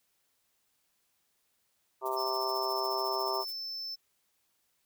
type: harmonic tone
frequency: 130.81 Hz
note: C3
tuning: in tune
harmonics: 3 / 4 / 5 / 6 / 7 / 8 / 9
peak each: -36 / -45 / -37 / -45 / -35 / -41 / -37 dBFS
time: 2.01-3.45 s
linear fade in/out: 50 ms
type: noise with tremolo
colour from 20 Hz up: violet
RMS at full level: -44 dBFS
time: 2.05-3.54 s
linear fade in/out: 10 ms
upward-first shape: triangle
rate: 14 Hz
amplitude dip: 95%
type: tone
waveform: triangle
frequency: 5290 Hz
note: E8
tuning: 5 cents sharp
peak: -35 dBFS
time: 2.16-3.96 s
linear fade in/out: 20 ms
effects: white hiss -75 dBFS RMS until 4.85 s